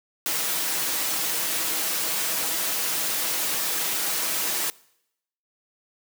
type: noise with comb filter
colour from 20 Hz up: white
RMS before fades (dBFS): -26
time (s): 0.26-4.7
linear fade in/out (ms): 0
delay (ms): 6.2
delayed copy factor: +0.5
effects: noise-tail reverb RT60 0.8 s tail -23 dB re dry + high-pass 200 Hz 12 dB/octave